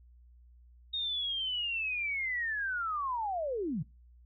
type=linear sweep; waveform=sine; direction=down; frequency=3729 to 126.3 Hz; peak=-31 dBFS; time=0.93-3.83 s; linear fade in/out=10 ms; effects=noise-tail reverb RT60 0.3 s tail -23 dB re dry + added 60 Hz sine -55 dBFS peak until 4.25 s